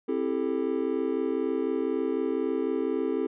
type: chord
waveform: triangle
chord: A minor seventh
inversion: first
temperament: just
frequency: 264 / 330 / 396 / 440 Hz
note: C4 / E4 / G4 / A4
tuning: +16 / +2 / +18 / 0 cents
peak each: -29 dBFS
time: 0.08-3.27 s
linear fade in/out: 10 ms
effects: resampled to 8000 Hz